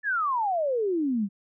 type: exponential sweep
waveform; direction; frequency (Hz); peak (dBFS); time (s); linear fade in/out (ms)
sine; down; 1766 to 188.7; -23; 0.03-1.29; 50
effects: none